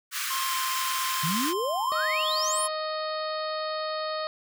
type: high-pass noise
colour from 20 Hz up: pink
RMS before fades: -31 dBFS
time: 0.11-1.54 s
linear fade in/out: 50 ms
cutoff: 1100 Hz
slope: 96 dB/octave
type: tone with pitch glide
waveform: square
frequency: 1061 to 1047 Hz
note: C6 to C6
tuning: +24 to +1 cents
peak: -30 dBFS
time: 0.3-2.68 s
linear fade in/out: 10 ms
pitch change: -23 cents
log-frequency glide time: 0.45-0.54 s
type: exponential sweep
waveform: sine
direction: up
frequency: 146.83 to 11160 Hz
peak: -27 dBFS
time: 1.23-2.67 s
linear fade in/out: 10 ms
type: harmonic tone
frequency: 622.3 Hz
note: D#5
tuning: in tune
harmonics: 1 / 2 / 3 / 4 / 5 / 6 / 7 / 8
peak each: -31 / -33 / -41 / -48 / -47 / -43 / -38 / -50 dBFS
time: 1.92-4.27 s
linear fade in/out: 0 ms
effects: none